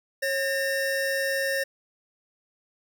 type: tone pair together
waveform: square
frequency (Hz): 544.9 / 1816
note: C#5 / A#6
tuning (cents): -30 / -46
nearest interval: octave + major sixth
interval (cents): 2084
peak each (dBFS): -28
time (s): 0.22-1.64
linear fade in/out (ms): 10
effects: none